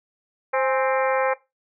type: harmonic tone with a mistuned harmonic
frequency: 262.4 Hz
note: C4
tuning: 5 cents sharp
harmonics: 2 / 3 / 4 / 5 / 6 / 7 / 8 / 9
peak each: -22 / -26 / -28 / -30 / -32 / -33 / -34 / -35 dBFS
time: 0.53-1.34 s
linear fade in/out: 10 ms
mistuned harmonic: 3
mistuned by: +75 cents
effects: noise-tail reverb RT60 0.2 s tail -17 dB re dry

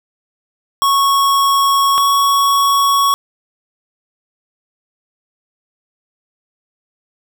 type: tone pair in turn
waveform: square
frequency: 1105 / 1114.6 Hz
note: C#6 / C#6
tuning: -6 / +9 cents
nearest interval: unison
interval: 15 cents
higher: second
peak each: -11 dBFS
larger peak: neither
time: 0.82-1.98 / 1.98-3.14 s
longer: neither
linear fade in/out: 0 ms
effects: none

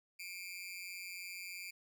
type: tone with amplitude modulation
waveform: sawtooth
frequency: 2367 Hz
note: D7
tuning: 13 cents sharp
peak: -37 dBFS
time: 0.19-1.71 s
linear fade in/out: 10 ms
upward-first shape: sine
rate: 183 Hz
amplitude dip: 90%
effects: none

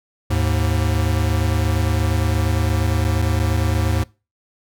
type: tone pair together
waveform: square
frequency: 77.21 / 105.8 Hz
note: D#2 / G#2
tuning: -13 / +33 cents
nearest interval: perfect fourth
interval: 546 cents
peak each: -20 dBFS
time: 0.3-4.04 s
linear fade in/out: 10 ms
effects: noise-tail reverb RT60 0.3 s tail -23 dB re dry

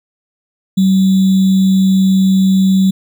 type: tone with sample-and-hold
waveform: sine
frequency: 190.7 Hz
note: G3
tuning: 47 cents flat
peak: -7 dBFS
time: 0.77-2.91 s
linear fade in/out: 10 ms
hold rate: 3675 Hz
effects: none

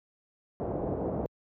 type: low-pass noise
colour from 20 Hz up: white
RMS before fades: -32 dBFS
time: 0.6-1.26 s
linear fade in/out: 0 ms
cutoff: 620 Hz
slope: 24 dB/octave
effects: high-pass 60 Hz 12 dB/octave

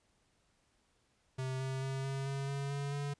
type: tone with pitch steps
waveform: square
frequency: 130.81 / 132.48 / 134.18 / 135.89 / 137.63 / 139.39 / 141.17 / 142.98 Hz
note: C3 / C3 / C3 / C#3 / C#3 / C#3 / C#3 / D3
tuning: 0 / +22 / +44 / -34 / -12 / +10 / +32 / -46 cents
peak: -36 dBFS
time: 1.38-3.14 s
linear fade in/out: 10 ms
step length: 220 ms
effects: pink hiss -74 dBFS RMS until 3.19 s + resampled to 22050 Hz

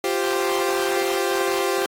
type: chord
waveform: sawtooth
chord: F suspended second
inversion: none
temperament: equal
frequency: 349.2 / 392 / 523.3 Hz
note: F4 / G4 / C5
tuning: 0 / 0 / 0 cents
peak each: -22 / -19 / -23 dBFS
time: 0.04-1.86 s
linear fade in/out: 2 ms
effects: AAC 48 kbps

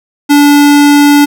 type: tone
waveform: square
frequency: 289.3 Hz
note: D4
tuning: 26 cents flat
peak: -3 dBFS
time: 0.29-1.26 s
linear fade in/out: 20 ms
effects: none

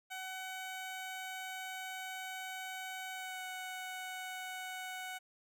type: tone with pitch glide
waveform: 15% pulse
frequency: 752 to 743.4 Hz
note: F#5 to F#5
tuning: +28 to +8 cents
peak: -35 dBFS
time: 0.1-5.19 s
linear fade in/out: 20 ms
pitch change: -20 cents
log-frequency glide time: 3.12-3.44 s
effects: none

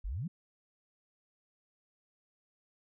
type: exponential sweep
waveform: sine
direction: up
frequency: 38.89 to 197.2 Hz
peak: -34 dBFS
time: 0.04-0.28 s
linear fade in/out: 10 ms
effects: none

